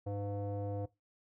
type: tone with low-pass filter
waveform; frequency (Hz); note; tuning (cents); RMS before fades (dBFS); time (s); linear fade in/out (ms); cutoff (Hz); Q
square; 101.2; G#2; -44; -38; 0.06-0.86; 10; 600; 6.5
effects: noise-tail reverb RT60 0.2 s tail -19 dB re dry